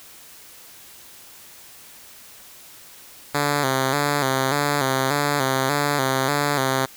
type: tone with vibrato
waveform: 5% pulse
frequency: 138.6 Hz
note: C#3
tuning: in tune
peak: -8 dBFS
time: 3.34-6.86 s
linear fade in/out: 10 ms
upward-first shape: square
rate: 1.7 Hz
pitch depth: 76 cents each way
effects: white hiss -45 dBFS RMS until 6.96 s